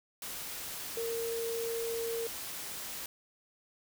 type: tone in noise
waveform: sine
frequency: 460.5 Hz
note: A#4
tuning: 21 cents flat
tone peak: -33 dBFS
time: 0.97-2.27 s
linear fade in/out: 2 ms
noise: white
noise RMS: -41 dBFS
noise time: 0.22-3.06 s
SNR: +5 dB
effects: none